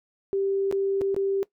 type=tone with dropouts; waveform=sine; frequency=392 Hz; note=G4; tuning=in tune; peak=-22 dBFS; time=0.33-1.43 s; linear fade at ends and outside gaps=0 ms; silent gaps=0.713-0.725 / 1.011-1.016 / 1.145-1.164 s; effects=noise-tail reverb RT60 0.1 s tail -19 dB re dry